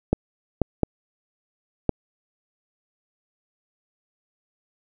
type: clicks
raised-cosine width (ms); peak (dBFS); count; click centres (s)
2; -5; 4; 0.13 / 0.617 / 0.833 / 1.893
effects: none